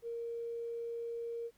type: tone with tanh clipping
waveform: triangle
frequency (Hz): 466.2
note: A#4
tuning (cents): 0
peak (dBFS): -37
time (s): 0.02-1.51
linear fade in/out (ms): 50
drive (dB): 3
effects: pink hiss -71 dBFS RMS until 1.57 s